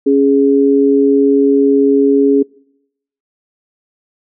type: tone pair together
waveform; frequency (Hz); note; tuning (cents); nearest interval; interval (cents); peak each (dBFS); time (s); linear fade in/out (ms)
sine; 277.2 / 415.3; C#4 / G#4; 0 / 0; perfect fifth; 700; -10; 0.06-2.43; 10
effects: noise-tail reverb RT60 0.8 s tail -26 dB re dry